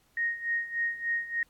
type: tone with tremolo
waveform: sine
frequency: 1864.7 Hz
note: A#6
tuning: in tune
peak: -25 dBFS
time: 0.17-1.43 s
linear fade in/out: 2 ms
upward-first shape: sine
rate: 3.4 Hz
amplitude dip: 80%
effects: pink hiss -67 dBFS RMS until 1.49 s + AAC 64 kbps